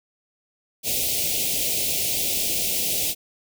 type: band-stop noise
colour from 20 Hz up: white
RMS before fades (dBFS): -24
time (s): 0.83-3.15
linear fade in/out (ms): 50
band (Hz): 710 to 2300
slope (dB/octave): 48
effects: none